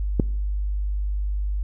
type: click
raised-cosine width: 3 ms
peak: -5 dBFS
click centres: 0.198 s
effects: noise-tail reverb RT60 0.7 s tail -24 dB re dry + added 50 Hz sine -22 dBFS peak until 1.63 s